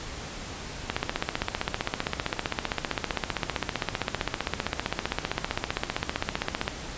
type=click train; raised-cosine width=0.3 ms; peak=-9 dBFS; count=90; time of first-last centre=0.9-6.679 s; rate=15.4 Hz; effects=pink hiss -38 dBFS RMS until 6.97 s + resampled to 16000 Hz